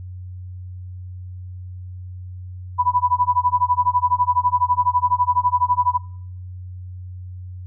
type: tone with tremolo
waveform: sine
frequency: 987.8 Hz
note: B5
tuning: in tune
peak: -12 dBFS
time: 2.78-5.98 s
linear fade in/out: 20 ms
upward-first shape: sine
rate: 12 Hz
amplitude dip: 95%
effects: noise-tail reverb RT60 0.7 s tail -25 dB re dry + added 91 Hz sine -31 dBFS peak until 7.66 s